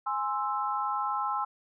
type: chord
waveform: sine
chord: Ab augmented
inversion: none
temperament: equal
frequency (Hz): 830.6 / 1046.5 / 1318.5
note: Ab5 / C6 / E6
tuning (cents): 0 / 0 / 0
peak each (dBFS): -32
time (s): 0.06-1.45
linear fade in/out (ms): 10
effects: none